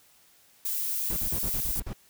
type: noise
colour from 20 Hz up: violet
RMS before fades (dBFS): -30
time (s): 0.65-1.8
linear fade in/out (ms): 5
type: noise bursts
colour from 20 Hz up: brown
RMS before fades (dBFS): -34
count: 8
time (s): 1.1-1.933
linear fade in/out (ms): 5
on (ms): 70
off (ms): 39
effects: white hiss -60 dBFS RMS until 2.09 s